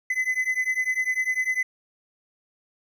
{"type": "beating tone pair", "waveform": "triangle", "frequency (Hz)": [2019, 2029], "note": ["B6", "B6"], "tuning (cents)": [38, 46], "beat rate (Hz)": 10, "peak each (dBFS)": -24, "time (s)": [0.1, 1.63], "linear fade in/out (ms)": 5, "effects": []}